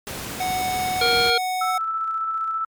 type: noise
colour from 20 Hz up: pink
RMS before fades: -31 dBFS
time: 0.07-1.3 s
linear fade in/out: 0 ms
type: tone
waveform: square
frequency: 740 Hz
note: F#5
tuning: in tune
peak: -23 dBFS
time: 0.4-1.78 s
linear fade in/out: 5 ms
type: harmonic tone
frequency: 469.9 Hz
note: A#4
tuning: 14 cents sharp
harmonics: 1 / 3 / 5 / 7 / 9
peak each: -23 / -23 / -26 / -24 / -22 dBFS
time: 1.01-1.38 s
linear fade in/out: 5 ms
type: tone with tremolo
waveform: sine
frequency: 1318.5 Hz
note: E6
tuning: in tune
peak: -21 dBFS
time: 1.61-2.65 s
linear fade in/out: 5 ms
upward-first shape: square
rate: 15 Hz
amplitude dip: 25%
effects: high-pass 60 Hz 12 dB/octave + MP3 96 kbps